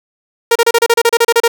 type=tone bursts; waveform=sawtooth; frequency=466.2 Hz; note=A#4; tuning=in tune; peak=-3 dBFS; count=13; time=0.51-1.479 s; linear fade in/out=5 ms; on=45 ms; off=32 ms; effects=none